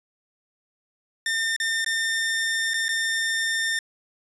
sawtooth tone with dropouts, 1808 Hz, A6, 47 cents sharp, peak -19 dBFS, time 1.26-3.79 s, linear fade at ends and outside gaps 2 ms, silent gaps 1.564-1.6 / 1.846-1.862 / 2.736-2.741 / 2.883-2.89 s, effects resampled to 24000 Hz

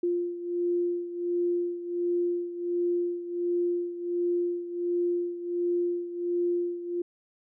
sine beating tone pair, 349.2 / 350.6 Hz, F4 / F4, 0 / +7 cents, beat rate 1.4 Hz, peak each -27 / -32 dBFS, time 0.03-7.02 s, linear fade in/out 5 ms, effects none

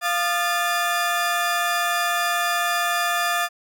35% pulse tone cluster, 696 / 1219 / 1750 Hz, F5 / D#6 / A6, -6 / -36 / -10 cents, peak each -23 dBFS, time 0.01-3.49 s, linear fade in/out 50 ms, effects none

